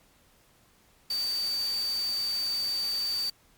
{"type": "tone in noise", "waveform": "sine", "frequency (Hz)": 4606, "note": "D8", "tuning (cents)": -34, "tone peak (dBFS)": -27, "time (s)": [1.1, 3.3], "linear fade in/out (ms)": 5, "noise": "white", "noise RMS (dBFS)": -41, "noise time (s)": [1.1, 3.3], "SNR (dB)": 11, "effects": ["pink hiss -62 dBFS RMS until 3.57 s", "MP3 96 kbps"]}